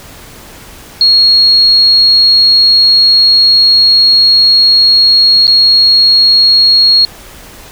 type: tone with dropouts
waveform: sine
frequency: 4300 Hz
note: C8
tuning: 47 cents sharp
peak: -3 dBFS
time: 1.01-7.05 s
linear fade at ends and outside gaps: 1 ms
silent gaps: 5.469-5.478 s
effects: pink hiss -33 dBFS RMS until 7.71 s